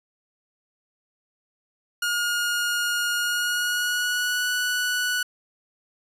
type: tone with pitch glide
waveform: sawtooth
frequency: 1429 to 1477.7 Hz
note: F6 to F#6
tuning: +39 to -3 cents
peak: -19 dBFS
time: 2.02-5.23 s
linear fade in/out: 5 ms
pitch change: +58 cents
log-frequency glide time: 3.16-4.49 s
effects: resampled to 32000 Hz